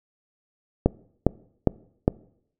click train, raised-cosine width 2 ms, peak -3 dBFS, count 4, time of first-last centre 0.86-2.08 s, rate 2.46 Hz, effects noise-tail reverb RT60 0.7 s tail -23 dB re dry

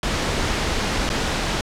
pink noise with dropouts, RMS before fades -22 dBFS, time 0.03-1.61 s, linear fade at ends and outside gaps 2 ms, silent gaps 1.092-1.1 s, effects low-pass 6000 Hz 12 dB/octave

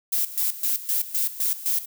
violet noise with tremolo, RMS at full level -23 dBFS, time 0.12-1.86 s, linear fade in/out 10 ms, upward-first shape square, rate 3.9 Hz, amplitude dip 80%, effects none

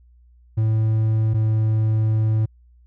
triangle tone pair in turn, 110 / 109.44 Hz, A2 / A2, 0 / -9 cents, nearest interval unison, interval 9 cents, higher first, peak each -14 dBFS, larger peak neither, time 0.57-1.34 / 1.34-2.46 s, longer second, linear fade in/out 10 ms, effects added 60 Hz sine -49 dBFS peak until 2.86 s

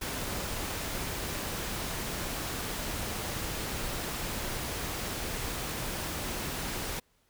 pink noise, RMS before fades -35 dBFS, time 0.01-7 s, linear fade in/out 10 ms, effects pink hiss -70 dBFS RMS until 7.29 s

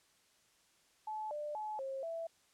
sine tone with pitch steps, 862 / 595 / 855 / 537 / 662 Hz, A5 / D5 / A5 / C5 / E5, -36 / +22 / -50 / +45 / +7 cents, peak -38 dBFS, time 1.07-2.27 s, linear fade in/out 5 ms, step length 240 ms, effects white hiss -70 dBFS RMS until 2.53 s + low-pass 9000 Hz 12 dB/octave

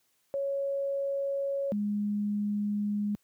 sine tone pair in turn, 554.4 / 206.6 Hz, C#5 / G#3, 0 / -9 cents, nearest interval octave + perfect fourth, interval 1709 cents, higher first, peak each -28 / -27 dBFS, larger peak second, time 0.34-1.72 / 1.72-3.15 s, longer second, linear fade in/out 0 ms, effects white hiss -72 dBFS RMS until 3.23 s + high-pass 80 Hz 12 dB/octave

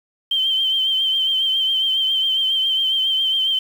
sine tone with vibrato, 3120 Hz, G7, 9 cents flat, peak -16 dBFS, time 0.31-3.59 s, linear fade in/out 5 ms, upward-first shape triangle, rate 7.3 Hz, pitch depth 46 cents each way, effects 7-bit

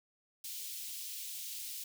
white high-pass noise, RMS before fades -43 dBFS, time 0.44-1.84 s, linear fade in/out 5 ms, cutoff 2800 Hz, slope 24 dB/octave, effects none

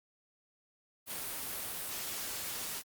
white noise, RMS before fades -39 dBFS, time 1.06-2.83 s, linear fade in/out 50 ms, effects Opus 32 kbps

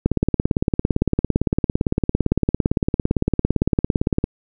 click train, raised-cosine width 3 ms, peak -3 dBFS, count 75, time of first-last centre 0.06-4.241 s, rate 17.7 Hz, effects none

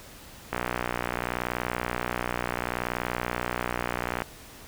click train, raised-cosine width 0.5 ms, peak -12 dBFS, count 225, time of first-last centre 0.53-4.22 s, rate 60.7 Hz, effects pink hiss -47 dBFS RMS until 4.67 s

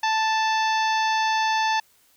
harmonic tone with a mistuned harmonic, 880 Hz, A5, in tune, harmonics 1 / 2 / 3 / 4 / 5 / 6 / 7, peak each -21 / -27 / -31 / -33 / -35 / -37 / -38 dBFS, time 0.03-1.8 s, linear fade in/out 5 ms, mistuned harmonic 5, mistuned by +26 cents, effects white hiss -60 dBFS RMS until 2.16 s

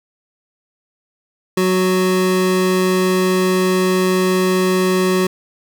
square tone pair together, 185.2 / 370 Hz, F#3 / F#4, +2 / 0 cents, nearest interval octave, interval 1198 cents, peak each -18 / -16 dBFS, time 1.57-5.27 s, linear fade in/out 5 ms, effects none

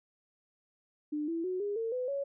sine tone with pitch steps, 299.1 / 331.9 / 368.2 / 408.6 / 453.4 / 503 / 558.1 Hz, D4 / E4 / F#4 / G#4 / A#4 / B4 / C#5, +32 / +12 / -8 / -28 / -48 / +32 / +12 cents, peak -31 dBFS, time 1.12-2.24 s, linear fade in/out 10 ms, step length 160 ms, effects none

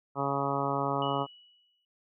harmonic tone, 139.3 Hz, C#3, 9 cents sharp, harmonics 1 / 2 / 3 / 4 / 5 / 6 / 7 / 8 / 9, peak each -36 / -36 / -36 / -36 / -36 / -36 / -36 / -36 / -36 dBFS, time 0.15-1.27 s, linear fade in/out 50 ms
sine tone with exponential decay, 2940 Hz, F#7, 12 cents flat, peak -36 dBFS, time 1.02-1.85 s, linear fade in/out 2 ms, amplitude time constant 180 ms
effects none

